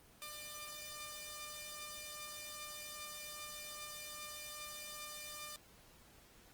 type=tone pair together; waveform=5% pulse; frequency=599 / 1195.5 Hz; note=D5 / D6; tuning=+34 / +30 cents; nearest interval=octave; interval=1196 cents; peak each=-39 / -36 dBFS; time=0.22-5.56 s; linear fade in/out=0 ms; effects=pink hiss -63 dBFS RMS until 6.53 s + Opus 24 kbps